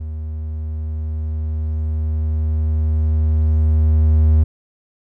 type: tone with level ramp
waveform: triangle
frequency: 77.78 Hz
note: D#2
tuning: in tune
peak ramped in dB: -22 to -7 dBFS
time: 0-4.44 s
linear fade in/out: 10 ms
effects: none